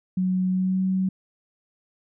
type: tone with pitch glide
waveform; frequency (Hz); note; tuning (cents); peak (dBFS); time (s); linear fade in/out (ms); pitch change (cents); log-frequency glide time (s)
sine; 185 to 188.23; F#3 to F#3; 0 to +30; -20; 0.17-1.09; 5; +30; 0.49-0.82
effects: none